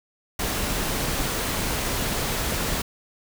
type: noise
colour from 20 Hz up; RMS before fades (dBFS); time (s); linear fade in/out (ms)
pink; -26; 0.39-2.82; 5
effects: none